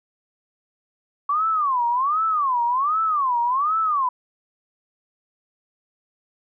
sine tone with vibrato, 1115 Hz, C#6, 10 cents sharp, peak -18 dBFS, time 1.29-4.09 s, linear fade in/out 5 ms, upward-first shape sine, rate 1.3 Hz, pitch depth 290 cents each way, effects none

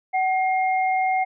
sine tone pair together, 753.6 / 2129 Hz, F#5 / C7, +32 / +30 cents, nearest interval octave + tritone, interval 1798 cents, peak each -19 / -27 dBFS, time 0.13-1.25 s, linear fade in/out 20 ms, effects none

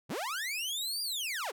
sawtooth linear two-way sweep, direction up then down, 83.2 to 4850 to 318.3 Hz, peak -30 dBFS, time 0.09-1.52 s, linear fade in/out 20 ms, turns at 1.02 s, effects none

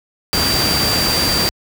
sine tone in noise, 4699 Hz, D8, in tune, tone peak -17 dBFS, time 0.33-1.49 s, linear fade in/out 0 ms, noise pink, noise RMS -18 dBFS, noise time 0.33-1.49 s, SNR -2 dB, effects high-pass 60 Hz 12 dB/octave

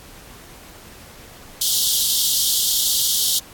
pink high-pass noise, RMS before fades -19 dBFS, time 1.61-3.39 s, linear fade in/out 5 ms, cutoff 3100 Hz, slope 96 dB/octave, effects pink hiss -43 dBFS RMS until 3.53 s + AAC 64 kbps

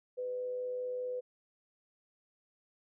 sine tone with amplitude modulation, 500 Hz, B4, 21 cents sharp, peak -33 dBFS, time 0.17-1.21 s, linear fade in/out 20 ms, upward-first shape sine, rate 105 Hz, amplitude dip 30%, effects none

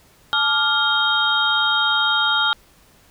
sine tone cluster, 865 / 1178 / 1400 / 3197 / 3738 Hz, A5 / D6 / F6 / G7 / A#7, -30 / +5 / +4 / +33 / +4 cents, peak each -25 / -28 / -19 / -22 / -22 dBFS, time 0.33-2.53 s, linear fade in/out 0 ms, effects pink hiss -53 dBFS RMS until 3.1 s

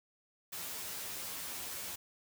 white noise with comb filter, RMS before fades -42 dBFS, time 0.52-1.96 s, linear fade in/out 10 ms, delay 11 ms, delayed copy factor +0.75, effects none

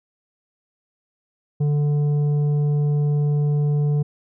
sine tone with tanh clipping, 146.83 Hz, D3, in tune, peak -18 dBFS, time 1.6-4.03 s, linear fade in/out 10 ms, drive 7 dB, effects none

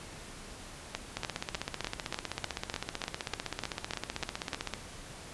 two click trains, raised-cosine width 0.2 ms, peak -15 / -16 dBFS, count 13 / 57, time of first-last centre 0.95-4.532 / 1.17-4.737 s, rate 3.35 / 15.7 Hz, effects pink hiss -47 dBFS RMS until 5.33 s + resampled to 24000 Hz

